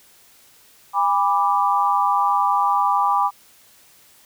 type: chord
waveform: sine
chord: G# diminished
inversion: none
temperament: equal with one note detuned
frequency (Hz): 809.8 / 987.8 / 1174.7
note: G#5 / B5 / D6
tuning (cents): -44 / 0 / 0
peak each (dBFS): -20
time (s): 0.93-3.31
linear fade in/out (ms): 50
effects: white hiss -52 dBFS RMS until 4.25 s